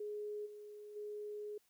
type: tone with level steps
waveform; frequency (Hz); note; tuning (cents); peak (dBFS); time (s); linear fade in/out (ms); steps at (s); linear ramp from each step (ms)
sine; 418.3; G#4; +12; -40 / -49 / -42; 0-1.58; 5; 0.45 / 0.95; 20
effects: white hiss -75 dBFS RMS until 1.69 s